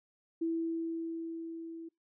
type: tone with level ramp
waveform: sine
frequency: 329.6 Hz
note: E4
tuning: in tune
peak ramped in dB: -29 to -42 dBFS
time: 0.41-1.89 s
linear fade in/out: 10 ms
effects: noise-tail reverb RT60 0.2 s tail -26 dB re dry